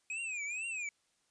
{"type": "tone with vibrato", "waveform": "square", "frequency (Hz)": 2500, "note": "D#7", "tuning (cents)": 8, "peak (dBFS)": -37, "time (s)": [0.1, 0.89], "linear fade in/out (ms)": 2, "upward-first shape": "triangle", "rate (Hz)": 2.2, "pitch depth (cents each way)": 190, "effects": ["white hiss -75 dBFS RMS until 1.3 s", "resampled to 22050 Hz"]}